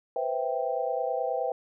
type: chord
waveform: sine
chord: C major seventh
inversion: third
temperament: equal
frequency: 493.9 / 523.3 / 659.3 / 784 Hz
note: B4 / C5 / E5 / G5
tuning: 0 / 0 / 0 / 0 cents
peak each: -32 dBFS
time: 0.16-1.52 s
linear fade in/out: 2 ms
effects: none